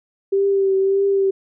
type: tone with vibrato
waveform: sine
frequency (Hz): 390.5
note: G4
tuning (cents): -7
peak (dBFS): -14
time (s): 0.32-1.31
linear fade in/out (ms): 10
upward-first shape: triangle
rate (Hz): 1.7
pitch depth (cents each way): 32
effects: none